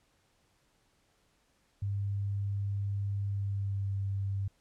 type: tone with pitch glide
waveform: sine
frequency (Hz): 100 to 98.34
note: G2 to G2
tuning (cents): +35 to +6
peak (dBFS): -30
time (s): 1.82-4.48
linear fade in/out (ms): 5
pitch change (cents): -29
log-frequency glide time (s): 3.29-3.95
effects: pink hiss -71 dBFS RMS until 4.6 s + low-pass 10000 Hz 12 dB/octave